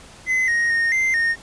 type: tone with pitch steps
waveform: triangle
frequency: 2038 / 1872 / 1848 / 2082 / 1843 Hz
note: C7 / A#6 / A#6 / C7 / A#6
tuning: -46 / +7 / -16 / -9 / -20 cents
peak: -15 dBFS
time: 0.26-1.36 s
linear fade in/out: 50 ms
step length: 220 ms
effects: pink hiss -44 dBFS RMS until 1.42 s + resampled to 22050 Hz